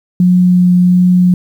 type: tone with vibrato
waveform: sine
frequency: 179.8 Hz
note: F#3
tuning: 49 cents flat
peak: -5 dBFS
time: 0.2-1.34 s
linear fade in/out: 2 ms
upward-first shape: triangle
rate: 1.4 Hz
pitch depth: 9 cents each way
effects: 7-bit